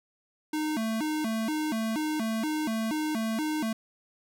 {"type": "tone with vibrato", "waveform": "square", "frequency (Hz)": 261.6, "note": "C4", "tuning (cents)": 0, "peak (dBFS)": -28, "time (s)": [0.53, 3.73], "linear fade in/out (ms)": 5, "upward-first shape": "square", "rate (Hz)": 2.1, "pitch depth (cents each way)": 280, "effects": []}